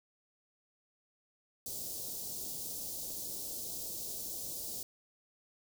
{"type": "band-stop noise", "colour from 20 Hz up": "white", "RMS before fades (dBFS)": -41, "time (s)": [1.66, 4.83], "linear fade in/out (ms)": 2, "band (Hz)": [640, 4500], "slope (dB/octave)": 24, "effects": []}